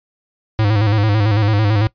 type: tone with vibrato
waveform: square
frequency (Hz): 105.6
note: G#2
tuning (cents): +29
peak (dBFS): -13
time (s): 0.59-1.87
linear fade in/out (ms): 0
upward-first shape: square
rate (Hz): 9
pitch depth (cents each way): 66
effects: noise-tail reverb RT60 0.1 s tail -20 dB re dry + resampled to 11025 Hz